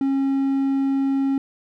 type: tone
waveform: triangle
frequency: 272.2 Hz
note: C#4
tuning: 31 cents flat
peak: -16 dBFS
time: 0.01-1.38 s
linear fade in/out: 2 ms
effects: none